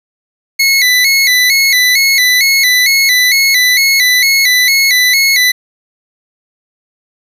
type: tone with vibrato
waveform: 25% pulse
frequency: 2084 Hz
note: C7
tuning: 7 cents flat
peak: -3 dBFS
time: 0.59-5.52 s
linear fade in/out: 10 ms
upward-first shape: square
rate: 2.2 Hz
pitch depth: 78 cents each way
effects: 7-bit